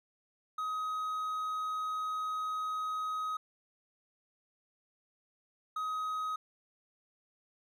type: tone pair in turn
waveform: triangle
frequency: 1262 / 1262 Hz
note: D#6 / D#6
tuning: +24 / +24 cents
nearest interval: unison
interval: 0 cents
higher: neither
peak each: -31 / -31 dBFS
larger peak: neither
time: 0.58-3.37 / 5.76-6.36 s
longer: first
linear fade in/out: 5 ms
effects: none